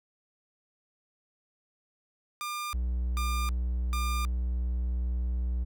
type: tone bursts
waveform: sawtooth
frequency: 1200 Hz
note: D6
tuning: 37 cents sharp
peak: -29 dBFS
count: 3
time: 2.41-4.25 s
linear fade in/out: 0 ms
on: 320 ms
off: 440 ms
type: tone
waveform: triangle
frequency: 61 Hz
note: B1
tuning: 21 cents flat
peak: -25 dBFS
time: 2.73-5.65 s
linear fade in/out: 20 ms
effects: none